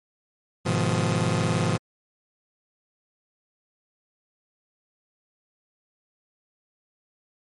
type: chord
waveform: sawtooth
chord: F half-diminished seventh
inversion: first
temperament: just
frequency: 104.77 / 125.72 / 157.15 / 174.61 Hz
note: Ab2 / Cb3 / Eb3 / F3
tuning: +16 / +31 / +18 / 0 cents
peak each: -23 dBFS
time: 0.65-1.78 s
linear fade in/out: 20 ms
effects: MP3 48 kbps